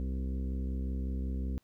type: harmonic tone with a mistuned harmonic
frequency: 65.41 Hz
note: C2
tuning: in tune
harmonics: 1 / 2 / 3 / 4 / 5 / 6 / 7 / 8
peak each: -32 / -47 / -41 / -43 / -53 / -52 / -55 / -59 dBFS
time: 0-1.58 s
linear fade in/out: 0 ms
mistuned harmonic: 7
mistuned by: +28 cents
effects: pink hiss -74 dBFS RMS until 1.63 s